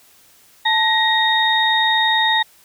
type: tone cluster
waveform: sine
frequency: 881 / 1884 / 3713 Hz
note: A5 / A#6 / A#7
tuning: +2 / +18 / -8 cents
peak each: -18 dBFS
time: 0.65-2.43 s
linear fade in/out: 10 ms
effects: white hiss -51 dBFS RMS until 2.64 s